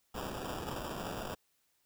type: noise with sample-and-hold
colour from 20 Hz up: white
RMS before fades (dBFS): -40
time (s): 0.14-1.35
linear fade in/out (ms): 10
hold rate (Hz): 2100
effects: white hiss -75 dBFS RMS until 1.85 s